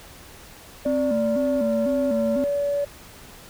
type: tone with pitch glide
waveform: sine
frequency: 587.3 to 571.9 Hz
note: D5 to D5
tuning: 0 to -46 cents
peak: -20 dBFS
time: 0.85-2.85 s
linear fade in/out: 10 ms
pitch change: -46 cents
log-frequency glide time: 1-1.94 s
type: tone with vibrato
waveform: sine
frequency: 243.2 Hz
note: B3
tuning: 26 cents flat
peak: -21 dBFS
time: 0.86-2.44 s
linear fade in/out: 0 ms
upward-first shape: square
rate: 2 Hz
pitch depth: 130 cents each way
effects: tanh soft clip ceiling -15 dBFS + pink hiss -45 dBFS RMS until 3.49 s

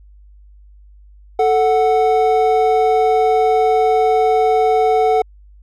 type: tone pair together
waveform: triangle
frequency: 440 / 740 Hz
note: A4 / F#5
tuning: 0 / 0 cents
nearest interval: major sixth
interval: 900 cents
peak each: -12 dBFS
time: 1.39-5.22 s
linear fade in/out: 5 ms
effects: added 50 Hz sine -41 dBFS peak until 5.62 s

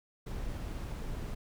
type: noise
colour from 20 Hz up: brown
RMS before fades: -38 dBFS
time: 0.26-1.35 s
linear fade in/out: 10 ms
effects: none

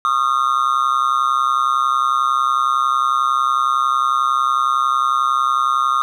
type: tone with amplitude modulation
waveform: triangle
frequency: 1226 Hz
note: D#6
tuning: 26 cents flat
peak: -8 dBFS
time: 0.05-6.02 s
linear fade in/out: 0 ms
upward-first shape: sine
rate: 131 Hz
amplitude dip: 100%
effects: none

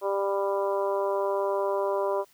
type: harmonic tone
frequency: 197.7 Hz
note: G3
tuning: 15 cents sharp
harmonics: 2 / 3 / 4 / 5 / 6 / 7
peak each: -28 / -28 / -38 / -31 / -40 / -46 dBFS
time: 0.01-2.25 s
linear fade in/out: 50 ms
effects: white hiss -61 dBFS RMS until 2.33 s

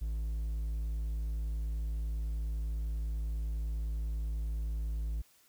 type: tone with hard clipping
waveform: triangle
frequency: 55 Hz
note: A1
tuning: in tune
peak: -33 dBFS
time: 0.01-5.22 s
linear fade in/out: 10 ms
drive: 6 dB
effects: white hiss -65 dBFS RMS until 5.48 s

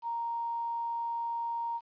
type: tone with quantisation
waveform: sine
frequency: 932.3 Hz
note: A#5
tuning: in tune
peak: -31 dBFS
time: 0.02-1.81 s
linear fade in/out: 50 ms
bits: 10
effects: resampled to 11025 Hz

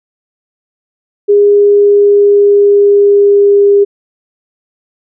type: tone with pitch glide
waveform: sine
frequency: 408.7 to 403.5 Hz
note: G#4 to G#4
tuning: -28 to -50 cents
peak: -3 dBFS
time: 1.28-3.85 s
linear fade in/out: 20 ms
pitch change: -22 cents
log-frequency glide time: 1.45-3.73 s
effects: none

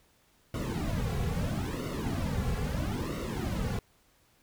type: noise with flanger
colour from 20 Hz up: brown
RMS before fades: -32 dBFS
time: 0.54-3.79 s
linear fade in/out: 2 ms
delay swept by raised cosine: 1.2 to 3.3 ms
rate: 0.76 Hz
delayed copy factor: -0.9
effects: pink hiss -66 dBFS RMS until 4.42 s

